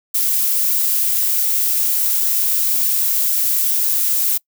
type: noise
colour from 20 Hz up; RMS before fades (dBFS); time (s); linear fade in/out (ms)
violet; -17; 0.14-4.38; 10
effects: noise-tail reverb RT60 0.1 s tail -24 dB re dry